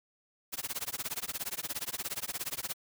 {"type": "noise with tremolo", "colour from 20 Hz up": "white", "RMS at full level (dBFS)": -34, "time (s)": [0.52, 2.74], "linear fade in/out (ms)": 20, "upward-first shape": "sine", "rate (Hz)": 17, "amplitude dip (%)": 100, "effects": []}